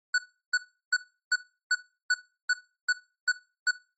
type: tone bursts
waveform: square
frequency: 1481 Hz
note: F#6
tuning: 1 cent sharp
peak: -21 dBFS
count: 10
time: 0.14-3.71 s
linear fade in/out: 5 ms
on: 42 ms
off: 350 ms
effects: noise-tail reverb RT60 0.3 s tail -17 dB re dry + MP3 32 kbps